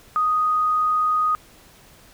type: tone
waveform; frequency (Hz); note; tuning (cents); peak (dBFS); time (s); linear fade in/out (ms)
sine; 1244.5; D#6; 0; -17; 0.16-1.35; 0
effects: pink hiss -50 dBFS RMS until 2.13 s